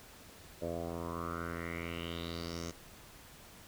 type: tone with low-pass filter sweep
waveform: 10% pulse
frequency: 84.4 Hz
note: E2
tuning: 41 cents sharp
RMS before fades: -40 dBFS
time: 0.61-2.72 s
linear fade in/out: 20 ms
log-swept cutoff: 570 to 6600 Hz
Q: 5.1
effects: pink hiss -55 dBFS RMS until 3.67 s